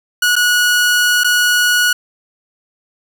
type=tone with dropouts; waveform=sawtooth; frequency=1460 Hz; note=F#6; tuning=24 cents flat; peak=-7 dBFS; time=0.22-1.93 s; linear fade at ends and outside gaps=5 ms; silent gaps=0.356-0.363 / 1.236-1.244 s; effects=none